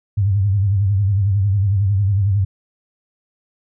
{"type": "tone with vibrato", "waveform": "sine", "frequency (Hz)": 99.2, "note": "G2", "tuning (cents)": 21, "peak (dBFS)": -13, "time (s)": [0.17, 2.45], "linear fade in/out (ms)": 10, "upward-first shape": "sine", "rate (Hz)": 11, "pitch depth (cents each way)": 100, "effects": []}